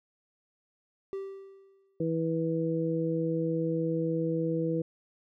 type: tone with exponential decay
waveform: triangle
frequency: 389.7 Hz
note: G4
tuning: 10 cents flat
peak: -29 dBFS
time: 1.13-2.01 s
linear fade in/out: 0 ms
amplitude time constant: 190 ms
type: harmonic tone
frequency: 163.3 Hz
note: E3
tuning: 16 cents flat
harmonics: 1 / 2 / 3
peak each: -31 / -31 / -31 dBFS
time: 2-4.82 s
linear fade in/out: 5 ms
effects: none